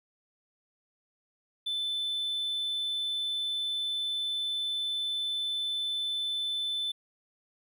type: tone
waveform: triangle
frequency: 3520 Hz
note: A7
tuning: in tune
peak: -27 dBFS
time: 1.66-6.92 s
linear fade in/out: 10 ms
effects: tanh soft clip ceiling -24 dBFS